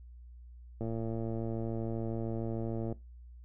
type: click train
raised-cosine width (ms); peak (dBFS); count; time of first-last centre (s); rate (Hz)
2; -24; 240; 0.81-2.925; 113
effects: noise-tail reverb RT60 0.2 s tail -18 dB re dry + added 60 Hz sine -48 dBFS peak until 3.44 s